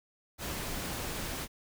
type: noise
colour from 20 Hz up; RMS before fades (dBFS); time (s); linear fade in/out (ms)
pink; -37; 0.38-1.48; 50
effects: none